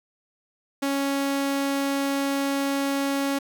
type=tone; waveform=sawtooth; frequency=277.2 Hz; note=C#4; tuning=in tune; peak=-19 dBFS; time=0.82-3.39 s; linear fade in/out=10 ms; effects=8-bit